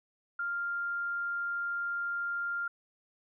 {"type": "tone", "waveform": "sine", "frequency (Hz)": 1396.9, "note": "F6", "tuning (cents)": 0, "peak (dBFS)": -31, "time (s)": [0.39, 2.68], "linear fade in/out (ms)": 5, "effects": []}